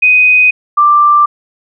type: tone pair in turn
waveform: sine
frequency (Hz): 2500 / 1179.8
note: D#7 / D6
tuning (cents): +8 / +8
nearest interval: octave + minor second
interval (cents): 1300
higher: first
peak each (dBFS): -4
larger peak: neither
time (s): 0.02-0.51 / 0.77-1.26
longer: neither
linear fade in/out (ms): 10
effects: none